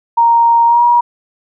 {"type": "tone with pitch glide", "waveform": "sine", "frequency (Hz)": [932.3, 956.3], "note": ["A#5", "A#5"], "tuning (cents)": [0, 44], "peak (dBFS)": -6, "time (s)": [0.17, 1.01], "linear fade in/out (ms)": 10, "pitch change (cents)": 44, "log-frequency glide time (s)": [0.66, 0.83], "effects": []}